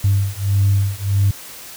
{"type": "beating tone pair", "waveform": "sine", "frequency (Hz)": [98.3, 99.9], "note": ["G2", "G2"], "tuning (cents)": [5, 33], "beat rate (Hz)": 1.6, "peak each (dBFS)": -16, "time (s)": [0.04, 1.31], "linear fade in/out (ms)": 5, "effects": ["tanh soft clip ceiling -7 dBFS", "white hiss -36 dBFS RMS until 1.76 s"]}